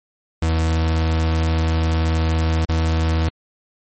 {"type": "tone with dropouts", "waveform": "40% pulse", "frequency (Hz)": 80.8, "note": "E2", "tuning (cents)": -34, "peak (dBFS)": -15, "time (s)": [0.42, 3.29], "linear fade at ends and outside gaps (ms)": 5, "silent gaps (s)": [2.652, 2.689], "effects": ["MP3 32 kbps"]}